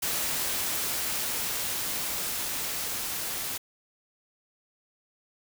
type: noise with level ramp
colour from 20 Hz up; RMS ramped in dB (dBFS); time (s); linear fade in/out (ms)
white; -29 to -33; 0.02-3.58; 10
effects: none